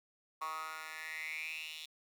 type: tone with high-pass filter sweep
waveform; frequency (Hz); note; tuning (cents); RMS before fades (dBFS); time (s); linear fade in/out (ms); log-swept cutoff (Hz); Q
10% pulse; 157.8; D#3; +25; -43; 0.41-1.86; 10; 1100 to 3300; 8
effects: 11-bit